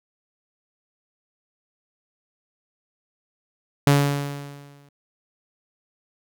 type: tone with exponential decay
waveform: sawtooth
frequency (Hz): 142.3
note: C#3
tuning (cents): +46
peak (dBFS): -8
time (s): 3.87-4.89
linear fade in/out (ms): 2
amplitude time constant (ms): 220
effects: none